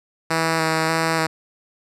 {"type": "tone with vibrato", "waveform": "5% pulse", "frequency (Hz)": 161.4, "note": "E3", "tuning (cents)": -36, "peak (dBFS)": -7, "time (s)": [0.3, 1.27], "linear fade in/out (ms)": 10, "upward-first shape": "square", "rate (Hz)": 1.7, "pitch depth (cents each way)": 14, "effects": ["low-pass 10000 Hz 12 dB/octave"]}